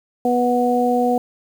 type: harmonic tone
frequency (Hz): 245.2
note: B3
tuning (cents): -12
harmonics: 1 / 2 / 3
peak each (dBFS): -19 / -19 / -19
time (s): 0.25-1.18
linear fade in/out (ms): 2
effects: 7-bit